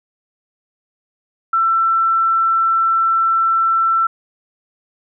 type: tone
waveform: sine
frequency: 1340 Hz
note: E6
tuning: 28 cents sharp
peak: -12 dBFS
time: 1.53-4.07 s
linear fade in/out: 5 ms
effects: none